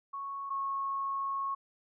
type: tone pair in turn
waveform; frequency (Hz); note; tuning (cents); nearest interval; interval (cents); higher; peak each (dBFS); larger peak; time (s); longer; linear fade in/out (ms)
sine; 1106 / 1096.5; C#6 / C#6; -4 / -19; unison; 15; first; -36 / -31; second; 0.13-0.5 / 0.5-1.55; second; 10
effects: none